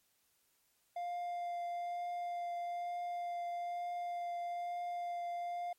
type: tone with vibrato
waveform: triangle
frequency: 700 Hz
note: F5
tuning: 4 cents sharp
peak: -35 dBFS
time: 0.96-5.73 s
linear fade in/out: 5 ms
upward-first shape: triangle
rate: 1.1 Hz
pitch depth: 10 cents each way
effects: white hiss -75 dBFS RMS until 5.78 s + MP3 64 kbps